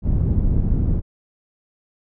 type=low-pass noise; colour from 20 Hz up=pink; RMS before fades=-18 dBFS; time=0.02-1.02 s; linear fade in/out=50 ms; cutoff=170 Hz; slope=12 dB/octave; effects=none